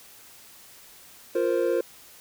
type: chord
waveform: triangle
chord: F suspended fourth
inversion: none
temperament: equal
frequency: 349.2 / 466.2 / 523.3 Hz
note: F4 / Bb4 / C5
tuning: 0 / 0 / 0 cents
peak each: -24 dBFS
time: 1.35-1.81 s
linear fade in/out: 5 ms
effects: white hiss -50 dBFS RMS until 2.2 s